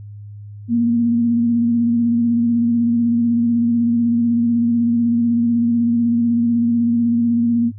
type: tone with vibrato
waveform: sine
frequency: 235 Hz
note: A#3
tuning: 14 cents sharp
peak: -13 dBFS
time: 0.68-7.72 s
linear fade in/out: 50 ms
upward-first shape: square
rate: 16 Hz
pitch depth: 22 cents each way
effects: added 103 Hz sine -32 dBFS peak until 7.78 s